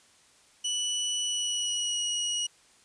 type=tone with pitch glide; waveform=25% pulse; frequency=2960 to 2904 Hz; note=F#7 to F#7; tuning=0 to -33 cents; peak=-24 dBFS; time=0.64-2.47 s; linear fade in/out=10 ms; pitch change=-33 cents; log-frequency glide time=1.22-2.01 s; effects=white hiss -60 dBFS RMS until 2.84 s + resampled to 22050 Hz